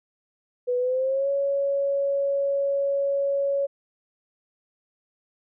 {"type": "tone with pitch glide", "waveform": "sine", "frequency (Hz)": [493.9, 557.6], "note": ["B4", "C#5"], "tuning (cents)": [0, 10], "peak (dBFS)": -21, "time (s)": [0.67, 3.67], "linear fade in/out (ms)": 20, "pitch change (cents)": 210, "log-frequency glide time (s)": [0.78, 1.29], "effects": []}